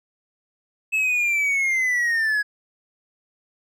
triangle linear sweep, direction down, 2610 to 1661.2 Hz, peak -17 dBFS, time 0.92-2.43 s, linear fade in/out 20 ms, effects none

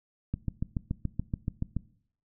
click train, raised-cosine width 5 ms, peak -17 dBFS, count 11, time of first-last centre 0.34-1.767 s, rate 7.01 Hz, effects noise-tail reverb RT60 0.6 s tail -20 dB re dry

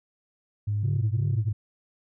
sine tone, 103.83 Hz, G#2, in tune, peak -23 dBFS, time 0.67-1.53 s, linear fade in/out 10 ms
sine tone with vibrato, 126.8 Hz, B2, 46 cents sharp, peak -24 dBFS, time 0.83-1.49 s, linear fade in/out 5 ms, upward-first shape triangle, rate 2.9 Hz, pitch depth 270 cents each way
effects tanh soft clip ceiling -18 dBFS

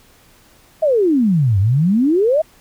sine exponential two-way sweep, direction down then up, 659.3 to 92.5 to 659.3 Hz, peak -11 dBFS, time 0.82-2.42 s, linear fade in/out 10 ms, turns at 1.59 s, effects pink hiss -50 dBFS RMS until 2.6 s

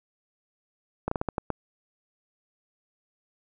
slowing click train, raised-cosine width 1 ms, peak -13 dBFS, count 7, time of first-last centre 1.08-1.503 s, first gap 34 ms, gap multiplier 1.29, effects none

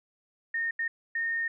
sine tone bursts at uneven times, 1836 Hz, A#6, 27 cents flat, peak -27 dBFS, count 3, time 0.54-0.71 / 0.79-0.88 / 1.15-1.48 s, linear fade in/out 5 ms, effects none

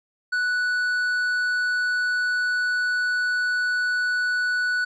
sine tone with tanh clipping, 1480 Hz, F#6, in tune, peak -22 dBFS, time 0.32-4.85 s, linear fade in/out 10 ms, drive 7 dB, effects none

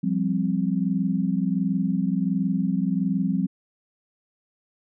sine chord, F suspended second, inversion none, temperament equal, 174.61 / 196 / 261.6 Hz, F3 / G3 / C4, 0 / 0 / 0 cents, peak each -25 / -24 / -27 dBFS, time 0.03-3.47 s, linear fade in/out 10 ms, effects none

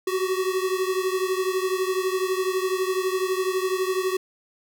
square beating tone pair, 371.3 / 383.3 Hz, F#4 / G4, +6 / -39 cents, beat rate 12 Hz, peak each -25 / -28 dBFS, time 0.07-4.17 s, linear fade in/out 5 ms, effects none

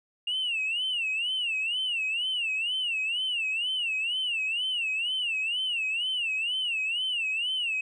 sine tone with vibrato, 2794 Hz, F7, in tune, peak -25 dBFS, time 0.27-7.81 s, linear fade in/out 5 ms, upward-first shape sine, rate 2.1 Hz, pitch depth 170 cents each way, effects tanh soft clip ceiling -23 dBFS

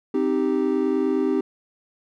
triangle chord, C minor, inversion none, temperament equal, 261.6 / 311.1 / 392 Hz, C4 / Eb4 / G4, 0 / 0 / 0 cents, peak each -22 / -22 / -21 dBFS, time 0.14-1.41 s, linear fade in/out 5 ms, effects none

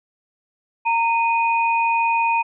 sine tone pair together, 921.4 / 2484 Hz, A#5 / D#7, -20 / -3 cents, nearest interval octave + perfect fourth, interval 1717 cents, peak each -17 / -22 dBFS, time 0.85-2.43 s, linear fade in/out 20 ms, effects none

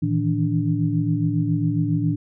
sine tone cluster, 112.9 / 156.9 / 164.2 / 291.6 Hz, A2 / D#3 / E3 / D4, +45 / +15 / -6 / -12 cents, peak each -24 dBFS, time 0.02-2.16 s, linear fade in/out 10 ms, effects none

